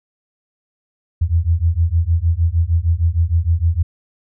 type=beating tone pair; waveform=sine; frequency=80.7 / 87.2 Hz; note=E2 / F2; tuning=-36 / -2 cents; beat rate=6.5 Hz; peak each=-16 dBFS; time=1.21-3.83 s; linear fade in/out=10 ms; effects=none